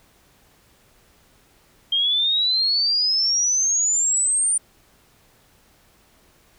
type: exponential sweep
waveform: sine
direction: up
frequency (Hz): 3185 to 9170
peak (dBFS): -17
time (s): 1.92-4.58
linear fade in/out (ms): 5
effects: pink hiss -57 dBFS RMS until 6.58 s